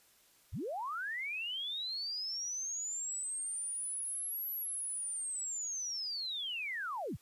sine linear two-way sweep, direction up then down, 43.41 to 11840 to 43.41 Hz, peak -36 dBFS, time 0.52-7.17 s, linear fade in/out 20 ms, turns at 4.51 s, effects white hiss -66 dBFS RMS until 7.21 s + resampled to 32000 Hz

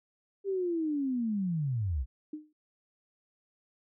sine linear sweep, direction down, 401 to 55.4 Hz, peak -28 dBFS, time 0.44-2.06 s, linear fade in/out 50 ms
sine tone with exponential decay, 305 Hz, D#4, 34 cents flat, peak -33 dBFS, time 2.33-2.53 s, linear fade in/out 5 ms, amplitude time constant 42 ms
effects none

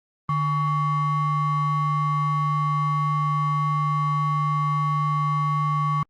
triangle ring-modulated tone, 487.6 Hz, B4, 22 cents flat, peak -15 dBFS, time 0.29-6.03 s, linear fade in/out 2 ms, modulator 637 Hz, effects Opus 32 kbps

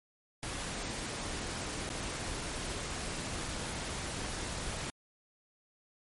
pink noise with dropouts, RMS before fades -38 dBFS, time 0.43-4.9 s, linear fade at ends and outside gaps 0 ms, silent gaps 1.891-1.902 s, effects MP3 48 kbps

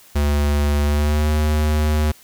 square tone with pitch glide, 72.9 to 76.04 Hz, D2 to D#2, -12 to -39 cents, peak -16 dBFS, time 0.15-2.12 s, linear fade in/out 10 ms, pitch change +73 cents, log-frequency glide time 0.83-1.3 s, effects white hiss -48 dBFS RMS until 2.23 s

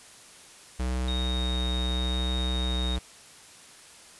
square tone with vibrato, 62.8 Hz, B1, 30 cents sharp, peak -27 dBFS, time 0.79-2.99 s, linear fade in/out 10 ms, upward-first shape sine, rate 0.79 Hz, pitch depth 10 cents each way
sine tone, 3729 Hz, A#7, in tune, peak -32 dBFS, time 1.08-2.96 s, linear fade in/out 2 ms
effects white hiss -50 dBFS RMS until 4.19 s + resampled to 24000 Hz

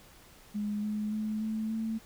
sine tone with pitch steps, 208.1 / 211.6 / 215.2 / 218.8 / 222.5 Hz, G#3 / G#3 / A3 / A3 / A3, +4 / +33 / -38 / -9 / +20 cents, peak -30 dBFS, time 0.54-1.99 s, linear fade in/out 20 ms, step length 290 ms, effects pink hiss -56 dBFS RMS until 2.05 s

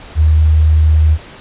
sine tone, 77.78 Hz, D#2, in tune, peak -6 dBFS, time 0.15-1.18 s, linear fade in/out 50 ms, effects pink hiss -35 dBFS RMS until 1.4 s + resampled to 8000 Hz

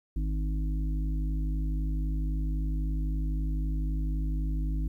harmonic tone, 51.91 Hz, G#1, in tune, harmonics 1 / 3 / 5 / 6, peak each -27 / -37 / -41 / -43 dBFS, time 0.16-4.88 s, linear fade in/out 5 ms, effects 11-bit

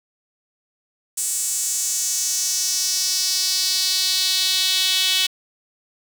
sawtooth tone with high-pass filter sweep, 374.5 Hz, F#4, 21 cents sharp, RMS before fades -21 dBFS, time 1.17-5.27 s, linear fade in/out 10 ms, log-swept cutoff 8000 to 3300 Hz, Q 3.1, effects 7-bit

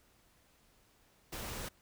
pink noise, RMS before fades -42 dBFS, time 1.32-1.69 s, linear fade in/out 10 ms, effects pink hiss -68 dBFS RMS until 1.81 s

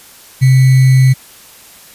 sine tone with sample-and-hold, 130.81 Hz, C3, in tune, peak -4 dBFS, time 0.41-1.14 s, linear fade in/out 20 ms, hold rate 2100 Hz, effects white hiss -39 dBFS RMS until 1.94 s + resampled to 32000 Hz

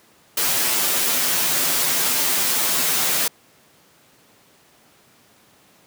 white noise with comb filter, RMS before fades -20 dBFS, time 0.37-3.28 s, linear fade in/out 5 ms, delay 9.7 ms, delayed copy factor -0.75, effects pink hiss -54 dBFS RMS until 5.86 s + high-pass 150 Hz 12 dB/octave

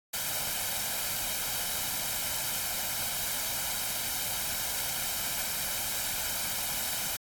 white noise with comb filter, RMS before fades -32 dBFS, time 0.13-7.17 s, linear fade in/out 10 ms, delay 1.3 ms, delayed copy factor +0.6, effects AAC 64 kbps

